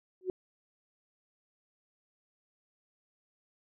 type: tone with exponential growth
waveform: sine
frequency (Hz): 370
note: F#4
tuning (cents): 0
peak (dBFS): -25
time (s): 0.21-0.3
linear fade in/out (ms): 1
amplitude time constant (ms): 19
effects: none